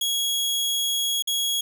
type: tone with dropouts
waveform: sawtooth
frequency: 3322 Hz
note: G#7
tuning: in tune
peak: -19 dBFS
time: 0.01-1.61 s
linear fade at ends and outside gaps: 5 ms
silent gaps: 1.224-1.273 s
effects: none